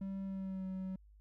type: tone with pitch glide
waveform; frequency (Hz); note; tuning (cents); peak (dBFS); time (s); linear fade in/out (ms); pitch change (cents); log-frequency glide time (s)
triangle; 193.8 to 188.28; G3 to F#3; -20 to +30; -36; 0.01-0.96; 5; -50; 0.24-0.66
effects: added 51 Hz sine -58 dBFS peak until 1.2 s